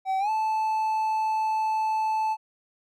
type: tone with pitch glide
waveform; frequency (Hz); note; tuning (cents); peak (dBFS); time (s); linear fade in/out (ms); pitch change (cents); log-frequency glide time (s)
triangle; 765 to 873.7; G5 to A5; -42 to -12; -21; 0.05-2.37; 50; +230; 0.19-0.3
effects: none